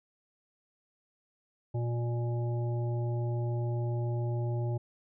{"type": "harmonic tone", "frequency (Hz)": 119.1, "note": "A#2", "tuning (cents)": 38, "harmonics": [1, 3, 5, 7], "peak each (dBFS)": [-29, -39, -43, -46], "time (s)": [1.74, 4.78], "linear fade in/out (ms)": 10, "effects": []}